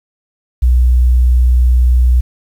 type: tone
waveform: sine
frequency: 61.74 Hz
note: B1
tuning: in tune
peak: -6 dBFS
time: 0.62-2.21 s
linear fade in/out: 10 ms
effects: 7-bit